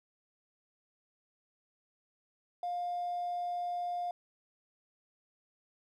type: tone with hard clipping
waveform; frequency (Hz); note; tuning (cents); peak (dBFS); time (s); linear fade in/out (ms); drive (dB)
triangle; 706; F5; +19; -33; 2.63-4.11; 2; 3
effects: none